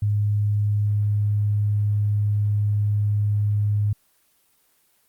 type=tone; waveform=sine; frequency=103.83 Hz; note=G#2; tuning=in tune; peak=-18 dBFS; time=0.02-3.93 s; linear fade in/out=5 ms; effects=white hiss -63 dBFS RMS until 5.08 s + Opus 24 kbps